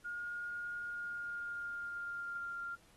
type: tone with pitch glide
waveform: sine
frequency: 1426 to 1391.8 Hz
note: F6 to F6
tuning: +36 to -6 cents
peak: -39 dBFS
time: 0.04-2.76 s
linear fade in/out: 20 ms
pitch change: -42 cents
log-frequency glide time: 0.84-2.55 s
effects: pink hiss -66 dBFS RMS until 2.96 s + AAC 32 kbps